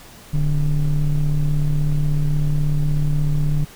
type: ring-modulated tone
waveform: triangle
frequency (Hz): 65.41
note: C2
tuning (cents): 0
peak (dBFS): -10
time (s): 0.33-3.65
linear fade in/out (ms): 10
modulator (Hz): 83.6
effects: pink hiss -43 dBFS RMS until 3.75 s